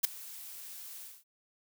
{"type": "noise with ADSR envelope", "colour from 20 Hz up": "blue", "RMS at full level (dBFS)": -23, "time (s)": [0.03, 1.24], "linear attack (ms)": 18, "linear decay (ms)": 5, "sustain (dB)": -23, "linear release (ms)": 220, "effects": []}